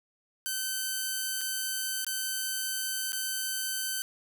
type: tone with dropouts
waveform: 5% pulse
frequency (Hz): 1535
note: G6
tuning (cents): -37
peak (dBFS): -19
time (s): 0.46-4.02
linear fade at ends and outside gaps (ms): 0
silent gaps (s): 1.41-1.414 / 2.046-2.066 / 3.121-3.131
effects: 10-bit